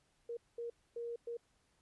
sine tone bursts at uneven times, 470.2 Hz, A#4, 15 cents sharp, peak -39 dBFS, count 4, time 0.29-0.37 / 0.58-0.7 / 0.96-1.16 / 1.27-1.37 s, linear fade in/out 5 ms, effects pink hiss -75 dBFS RMS until 1.81 s + resampled to 24000 Hz

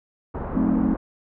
pink low-pass noise, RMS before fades -30 dBFS, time 0.34-0.97 s, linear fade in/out 10 ms, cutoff 1200 Hz, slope 24 dB/octave
sine chord, F# diminished seventh, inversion none, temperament equal, 185 / 220 / 261.6 / 311.1 Hz, F#3 / A3 / C4 / Eb4, 0 / 0 / 0 / 0 cents, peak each -26 / -22 / -22 / -27 dBFS, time 0.55-0.94 s, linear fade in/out 5 ms
effects none

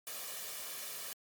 white noise with comb filter, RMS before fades -43 dBFS, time 0.07-1.13 s, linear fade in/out 0 ms, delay 1.7 ms, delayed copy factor +0.55, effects high-pass 200 Hz 12 dB/octave + MP3 96 kbps

